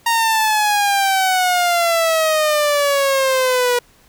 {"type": "exponential sweep", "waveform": "sawtooth", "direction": "down", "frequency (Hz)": [932.3, 483.7], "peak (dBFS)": -10, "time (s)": [0.06, 3.79], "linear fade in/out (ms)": 5, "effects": ["pink hiss -52 dBFS RMS until 4.08 s"]}